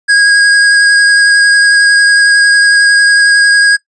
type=tone with vibrato; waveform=square; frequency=1640 Hz; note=G#6; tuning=22 cents flat; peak=-5 dBFS; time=0.08-3.77 s; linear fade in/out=20 ms; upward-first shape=triangle; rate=11 Hz; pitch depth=16 cents each way; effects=noise-tail reverb RT60 0.1 s tail -18 dB re dry + resampled to 22050 Hz